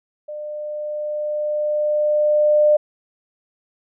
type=tone with level ramp; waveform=sine; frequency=600 Hz; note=D5; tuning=37 cents sharp; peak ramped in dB=-28 to -10 dBFS; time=0.28-2.77 s; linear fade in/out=10 ms; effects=none